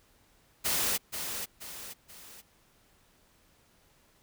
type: noise with echo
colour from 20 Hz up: white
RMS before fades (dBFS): -29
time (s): 0.64-0.98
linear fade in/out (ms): 20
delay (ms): 480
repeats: 3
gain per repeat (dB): -7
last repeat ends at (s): 2.42
effects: pink hiss -65 dBFS RMS until 4.22 s